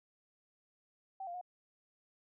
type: tone with pitch steps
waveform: sine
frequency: 770 / 696 / 722 Hz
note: G5 / F5 / F#5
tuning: -31 / -6 / -43 cents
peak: -40 dBFS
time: 1.2-1.413 s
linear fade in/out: 5 ms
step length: 71 ms
effects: none